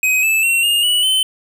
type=tone with pitch steps; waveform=square; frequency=2522 / 2622 / 2725 / 2832 / 2944 / 3060 Hz; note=D#7 / E7 / F7 / F7 / F#7 / G7; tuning=+23 / -10 / -43 / +23 / -9 / -42 cents; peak=-13 dBFS; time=0.03-1.23 s; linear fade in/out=2 ms; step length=200 ms; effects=none